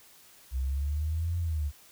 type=exponential two-way sweep; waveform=sine; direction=up then down; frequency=62.9 to 87.31 to 70.2 Hz; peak=-27 dBFS; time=0.51-1.72 s; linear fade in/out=50 ms; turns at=1.38 s; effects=white hiss -56 dBFS RMS until 1.91 s